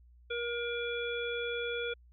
harmonic tone with a mistuned harmonic, 474.9 Hz, A#4, 32 cents sharp, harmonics 1 / 3 / 5 / 7, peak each -35 / -39 / -41 / -41 dBFS, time 0.3-1.94 s, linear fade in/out 10 ms, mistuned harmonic 7, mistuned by +36 cents, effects added 60 Hz sine -56 dBFS peak until 2.12 s

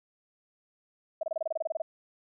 sine tone bursts, 643 Hz, E5, 43 cents flat, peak -27 dBFS, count 13, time 1.21-1.82 s, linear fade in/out 5 ms, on 22 ms, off 27 ms, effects none

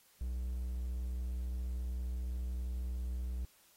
triangle tone, 61.74 Hz, B1, in tune, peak -33 dBFS, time 0.21-3.45 s, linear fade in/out 0 ms, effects white hiss -66 dBFS RMS until 3.76 s + AAC 48 kbps

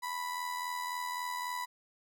35% pulse tone with amplitude modulation, 987.8 Hz, B5, in tune, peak -31 dBFS, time 0.02-1.66 s, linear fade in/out 20 ms, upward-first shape sine, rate 83.7 Hz, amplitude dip 50%, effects none

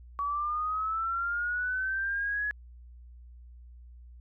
sine linear sweep, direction up, 1130 to 1695 Hz, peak -28 dBFS, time 0.19-2.51 s, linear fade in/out 0 ms, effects added 60 Hz sine -47 dBFS peak until 4.2 s

